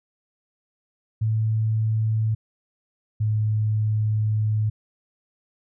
sine tone pair in turn, 110 / 107.67 Hz, A2 / A2, 0 / -37 cents, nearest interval unison, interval 37 cents, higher first, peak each -19 / -19 dBFS, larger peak neither, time 1.21-2.35 / 3.2-4.7 s, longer second, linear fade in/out 10 ms, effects none

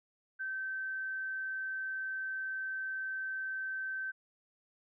sine tone, 1546 Hz, G6, 24 cents flat, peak -35 dBFS, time 0.39-4.12 s, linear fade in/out 20 ms, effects none

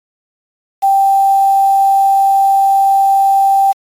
sine tone with quantisation, 784 Hz, G5, in tune, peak -7 dBFS, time 0.82-3.73 s, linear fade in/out 20 ms, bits 5, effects AAC 48 kbps

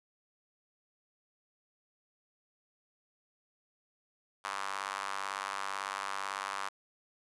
square tone with high-pass filter, 49 Hz, G1, in tune, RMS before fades -38 dBFS, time 4.44-6.69 s, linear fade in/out 10 ms, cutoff 1100 Hz, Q 2.8, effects resampled to 24000 Hz + 10-bit

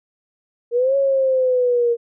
sine linear two-way sweep, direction up then down, 466.2 to 554.4 to 466.2 Hz, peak -14 dBFS, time 0.71-1.97 s, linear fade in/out 50 ms, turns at 0.96 s, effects none

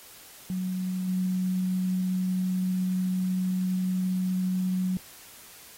sine tone with level steps, 184.9 Hz, F#3, 1 cent flat, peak -27 / -24 dBFS, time 0.5-4.97 s, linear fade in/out 0 ms, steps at 1.07 s, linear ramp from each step 20 ms, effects white hiss -49 dBFS RMS until 5.77 s + AAC 48 kbps

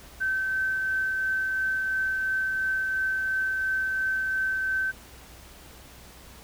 sine tone with tremolo, 1541 Hz, G6, 30 cents flat, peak -23 dBFS, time 0.2-4.92 s, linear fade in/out 20 ms, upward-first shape triangle, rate 2.9 Hz, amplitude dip 25%, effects added 62 Hz sine -51 dBFS peak until 6.43 s + pink hiss -49 dBFS RMS until 6.43 s

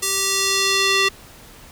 square tone with band-pass filter sweep, 389.6 Hz, G4, 11 cents flat, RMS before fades -19 dBFS, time 0.02-1.09 s, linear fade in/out 10 ms, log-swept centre 8600 to 3100 Hz, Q 1.1, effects pink hiss -44 dBFS RMS until 1.71 s

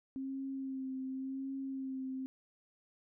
sine tone with vibrato, 266 Hz, C4, 29 cents sharp, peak -37 dBFS, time 0.16-2.26 s, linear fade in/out 0 ms, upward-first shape sine, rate 0.9 Hz, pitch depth 25 cents each way, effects none

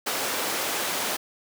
pink high-pass noise, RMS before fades -28 dBFS, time 0.06-1.17 s, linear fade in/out 10 ms, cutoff 400 Hz, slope 12 dB/octave, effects none

